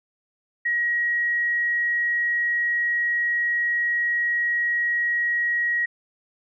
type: tone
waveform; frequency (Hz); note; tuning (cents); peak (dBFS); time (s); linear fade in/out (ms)
sine; 1900; A#6; +33; -20; 0.65-5.86; 10
effects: none